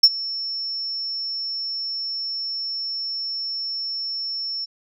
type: tone with ADSR envelope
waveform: sine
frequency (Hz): 5400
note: E8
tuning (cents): +41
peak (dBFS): -3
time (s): 0.03-4.66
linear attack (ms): 8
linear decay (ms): 46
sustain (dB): -22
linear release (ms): 22
effects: tanh soft clip ceiling -4 dBFS